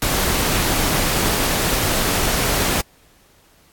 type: noise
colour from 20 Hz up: pink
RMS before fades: -19 dBFS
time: 0.02-2.81 s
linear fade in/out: 2 ms
effects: pink hiss -54 dBFS RMS until 3.72 s + AAC 64 kbps

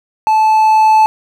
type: tone with level ramp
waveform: triangle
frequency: 871 Hz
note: A5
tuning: 18 cents flat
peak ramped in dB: -6 to -3 dBFS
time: 0.27-1.06 s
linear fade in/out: 0 ms
effects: none

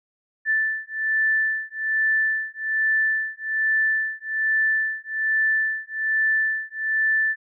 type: beating tone pair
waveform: sine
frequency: 1760 / 1761.2 Hz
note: A6 / A6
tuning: 0 / +1 cents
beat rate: 1.2 Hz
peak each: -23 dBFS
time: 0.45-7.36 s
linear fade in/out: 50 ms
effects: none

